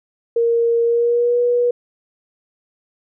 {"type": "tone with pitch glide", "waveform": "sine", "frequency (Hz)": [466.1, 484.5], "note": ["A#4", "B4"], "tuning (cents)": [0, -33], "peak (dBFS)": -13, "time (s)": [0.36, 1.71], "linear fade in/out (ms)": 5, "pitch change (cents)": 67, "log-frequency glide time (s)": [0.83, 1.4], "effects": []}